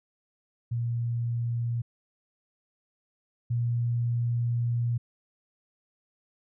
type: tone pair in turn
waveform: sine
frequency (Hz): 118.1 / 118.92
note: A#2 / A#2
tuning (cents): +23 / +35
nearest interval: unison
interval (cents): 12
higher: second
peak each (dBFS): -26 / -24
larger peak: second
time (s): 0.71-1.82 / 3.5-4.98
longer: second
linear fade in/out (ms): 10
effects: none